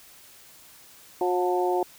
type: harmonic tone with a mistuned harmonic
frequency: 180 Hz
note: F#3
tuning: 47 cents flat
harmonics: 2 / 3 / 4 / 5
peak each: -24 / -32 / -27 / -30 dBFS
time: 1.21-1.83 s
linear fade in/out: 2 ms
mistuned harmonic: 5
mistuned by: -25 cents
effects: white hiss -51 dBFS RMS until 1.98 s